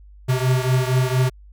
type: beating tone pair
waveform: square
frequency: 127 / 131.3 Hz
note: B2 / C3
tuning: +49 / +6 cents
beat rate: 4.3 Hz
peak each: -19 / -22 dBFS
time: 0.28-1.3 s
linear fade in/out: 20 ms
effects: added 50 Hz sine -42 dBFS peak until 1.52 s